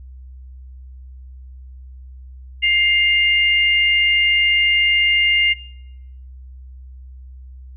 sine tone pair together, 2108 / 2814 Hz, C7 / F7, +12 / +12 cents, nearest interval perfect fourth, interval 500 cents, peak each -16 dBFS, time 2.62-5.54 s, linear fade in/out 20 ms, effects noise-tail reverb RT60 0.8 s tail -19 dB re dry + added 64 Hz sine -35 dBFS peak until 7.76 s

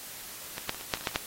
clicks, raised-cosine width 0.2 ms, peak -17 / -11 / -22 / -23 / -9 / -23 / -22 / -27 / -10 / -28 / -9 dBFS, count 11, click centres 0.581 / 0.694 / 0.746 / 0.811 / 0.938 / 0.972 / 1.01 / 1.04 / 1.072 / 1.114 / 1.159 s, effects white hiss -43 dBFS RMS until 1.26 s + AAC 48 kbps

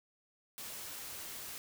white noise, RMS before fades -45 dBFS, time 0.58-1.58 s, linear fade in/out 0 ms, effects none

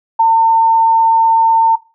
sine tone, 904 Hz, A5, 47 cents sharp, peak -6 dBFS, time 0.19-1.76 s, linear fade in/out 10 ms, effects noise-tail reverb RT60 0.3 s tail -19 dB re dry

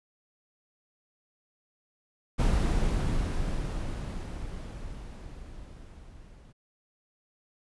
brown noise with level ramp, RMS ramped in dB -23 to -51 dBFS, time 2.38-6.53 s, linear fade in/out 20 ms, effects resampled to 24000 Hz

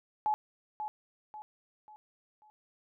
sine tone with echo, 852 Hz, G#5, 44 cents sharp, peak -26 dBFS, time 0.26-0.34 s, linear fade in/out 0 ms, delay 540 ms, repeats 4, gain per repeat -8 dB, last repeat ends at 2.5 s, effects none

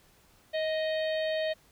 harmonic tone with a mistuned harmonic, 623 Hz, D#5, 2 cents sharp, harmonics 1 / 3 / 4 / 5 / 6 / 7, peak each -28 / -38 / -45 / -42 / -43 / -46 dBFS, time 0.53-1.54 s, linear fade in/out 20 ms, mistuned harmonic 1, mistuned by +19 cents, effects pink hiss -62 dBFS RMS until 1.71 s

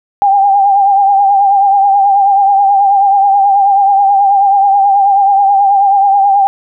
sine tone with vibrato, 795 Hz, G5, 24 cents sharp, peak -5 dBFS, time 0.22-6.47 s, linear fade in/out 0 ms, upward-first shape triangle, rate 9.3 Hz, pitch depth 59 cents each way, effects none

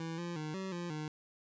25% pulse tone with pitch steps, 164 / 172.8 / 153.9 / 190.6 / 173.9 / 153.3 Hz, E3 / F3 / D#3 / G3 / F3 / D#3, -9 / -18 / -19 / -48 / -7 / -25 cents, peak -34 dBFS, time 0-1.08 s, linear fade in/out 2 ms, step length 180 ms, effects resampled to 16000 Hz

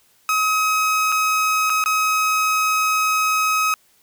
30% pulse tone with dropouts, 1271 Hz, D#6, 36 cents sharp, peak -14 dBFS, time 0.29-3.74 s, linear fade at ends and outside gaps 1 ms, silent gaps 1.12-1.123 / 1.697-1.701 / 1.84-1.859 s, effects white hiss -58 dBFS RMS until 4.02 s

